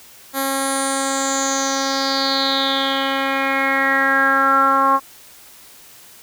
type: tone with low-pass filter sweep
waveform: 10% pulse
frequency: 271.2 Hz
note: C#4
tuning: 38 cents flat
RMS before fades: -18 dBFS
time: 0.33-5 s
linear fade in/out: 50 ms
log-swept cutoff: 12000 to 1100 Hz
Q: 6.4
effects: white hiss -44 dBFS RMS until 6.22 s